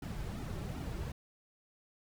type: noise with flanger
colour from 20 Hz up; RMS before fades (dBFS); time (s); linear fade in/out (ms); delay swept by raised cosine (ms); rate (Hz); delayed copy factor
brown; -40; 0.02-1.12; 5; 1.8 to 4.2; 2.6; -0.8
effects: none